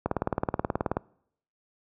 click train, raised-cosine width 1 ms, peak -11 dBFS, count 18, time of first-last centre 0.06-0.969 s, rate 18.7 Hz, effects noise-tail reverb RT60 0.7 s tail -25 dB re dry + high-pass 60 Hz 12 dB/octave

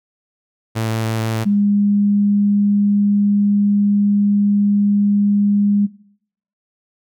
sawtooth / sine tone pair in turn, 111.7 / 203.7 Hz, A2 / G#3, +27 / -33 cents, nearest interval minor seventh, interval 1040 cents, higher second, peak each -14 / -12 dBFS, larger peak second, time 0.75-1.45 / 1.45-5.87 s, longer second, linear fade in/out 20 ms, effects noise-tail reverb RT60 0.7 s tail -21 dB re dry

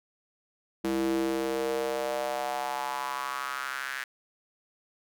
square tone with high-pass filter sweep, 66.3 Hz, C2, 23 cents sharp, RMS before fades -31 dBFS, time 0.84-4.04 s, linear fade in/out 5 ms, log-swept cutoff 280 to 1700 Hz, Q 4, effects none

